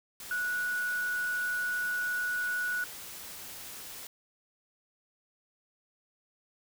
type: tone in noise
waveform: sine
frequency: 1469 Hz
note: F#6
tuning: 13 cents flat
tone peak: -29 dBFS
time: 0.31-2.84 s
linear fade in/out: 2 ms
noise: white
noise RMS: -44 dBFS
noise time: 0.2-4.07 s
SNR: +12 dB
effects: none